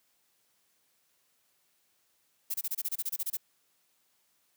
violet noise bursts, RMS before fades -32 dBFS, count 13, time 2.5-3.371 s, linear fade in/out 10 ms, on 43 ms, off 26 ms, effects white hiss -72 dBFS RMS until 4.56 s + high-pass 100 Hz 12 dB/octave

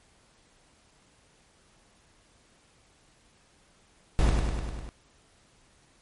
brown noise with echo, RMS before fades -21 dBFS, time 4.19-4.29 s, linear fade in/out 0 ms, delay 100 ms, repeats 6, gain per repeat -3 dB, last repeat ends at 4.89 s, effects pink hiss -62 dBFS RMS until 6.01 s + MP3 48 kbps

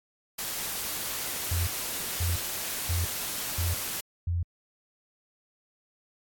white noise, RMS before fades -33 dBFS, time 0.38-4.01 s, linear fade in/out 10 ms
sine tone bursts, 86.3 Hz, F2, 20 cents flat, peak -25 dBFS, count 5, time 1.51-4.43 s, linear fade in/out 5 ms, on 160 ms, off 530 ms
clicks, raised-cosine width 2 ms, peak -31 dBFS, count 4, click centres 2.006 / 2.042 / 2.295 / 3.04 s
effects AAC 64 kbps

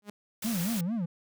sawtooth tone with exponential growth, 206.1 Hz, G#3, 13 cents flat, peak -32 dBFS, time 0.02-0.1 s, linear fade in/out 2 ms, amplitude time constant 16 ms
white noise, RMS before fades -37 dBFS, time 0.42-0.81 s, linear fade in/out 5 ms
triangle tone with vibrato, 198.7 Hz, G3, 24 cents sharp, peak -26 dBFS, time 0.44-1.06 s, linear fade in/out 10 ms, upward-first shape sine, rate 4.5 Hz, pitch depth 300 cents each way
effects none

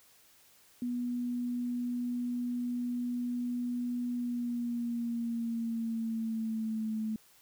sine tone with pitch glide, 243.8 to 218.5 Hz, B3 to A3, -22 to -12 cents, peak -31 dBFS, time 0.82-7.16 s, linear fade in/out 2 ms, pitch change -190 cents, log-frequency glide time 4.11-6.93 s, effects white hiss -62 dBFS RMS until 7.41 s

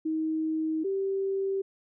sine tone pair in turn, 316.2 / 389 Hz, D#4 / G4, +28 / -13 cents, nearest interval major third, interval 359 cents, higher second, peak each -26 dBFS, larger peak neither, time 0.05-0.84 / 0.84-1.62 s, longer first, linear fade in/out 10 ms, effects none

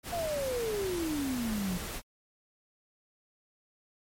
pink noise, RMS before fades -39 dBFS, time 0.03-2.02 s, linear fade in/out 50 ms
sine exponential sweep, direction down, 709 to 174.61 Hz, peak -30 dBFS, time 0.12-1.78 s, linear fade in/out 10 ms
effects MP3 64 kbps

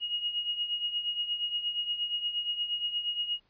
sine tone with tremolo, 2880 Hz, F#7, 47 cents flat, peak -26 dBFS, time 0-3.4 s, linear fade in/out 50 ms, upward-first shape triangle, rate 8.5 Hz, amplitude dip 75%, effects pink hiss -70 dBFS RMS until 3.49 s + resampled to 11025 Hz

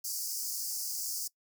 pink high-pass noise, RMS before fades -36 dBFS, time 0.04-1.28 s, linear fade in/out 10 ms, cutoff 4700 Hz, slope 96 dB/octave, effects noise-tail reverb RT60 0.1 s tail -22 dB re dry

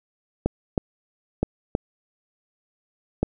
clicks, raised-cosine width 2 ms, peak -7 dBFS, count 5, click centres 0.46 / 0.778 / 1.43 / 1.751 / 3.23 s, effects none

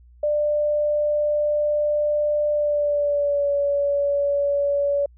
sine tone with pitch glide, 594 to 569.1 Hz, D5 to C#5, +20 to +45 cents, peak -18 dBFS, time 0.23-5.06 s, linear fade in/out 5 ms, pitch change -75 cents, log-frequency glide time 2.51-3.5 s, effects added 60 Hz sine -47 dBFS peak until 5.17 s

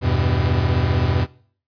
45% pulse chord, E minor, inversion none, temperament equal with one note detuned, 82.41 / 98 / 125.77 Hz, E2 / G2 / B2, 0 / 0 / +32 cents, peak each -21 dBFS, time 0.01-1.27 s, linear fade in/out 50 ms, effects noise-tail reverb RT60 0.5 s tail -21 dB re dry + resampled to 11025 Hz

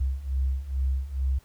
sine beating tone pair, 65 / 67.3 Hz, C2 / C2, -11 / +49 cents, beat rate 2.3 Hz, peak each -29 / -26 dBFS, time 0-1.39 s, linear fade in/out 10 ms, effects pink hiss -60 dBFS RMS until 1.44 s

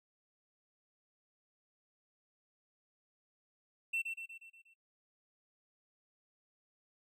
triangle tone with echo, 2694 Hz, E7, 37 cents sharp, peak -31 dBFS, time 3.93-4.02 s, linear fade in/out 10 ms, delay 120 ms, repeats 6, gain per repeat -5 dB, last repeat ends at 4.74 s, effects noise-tail reverb RT60 0.1 s tail -22 dB re dry

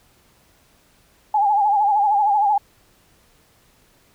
sine tone with vibrato, 825 Hz, G#5, 12 cents flat, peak -14 dBFS, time 1.34-2.58 s, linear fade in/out 5 ms, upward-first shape sine, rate 13 Hz, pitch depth 76 cents each way, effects pink hiss -57 dBFS RMS until 4.14 s

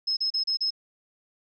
sine tone bursts, 5170 Hz, E8, 34 cents flat, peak -23 dBFS, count 5, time 0.07-0.706 s, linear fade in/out 10 ms, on 100 ms, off 34 ms, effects none

